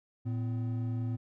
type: tone pair together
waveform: triangle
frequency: 113.28 / 254.3 Hz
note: A#2 / C4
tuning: -49 / -49 cents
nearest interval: octave + major second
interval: 1400 cents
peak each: -29 / -37 dBFS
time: 0.25-1.17 s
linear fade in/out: 20 ms
effects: none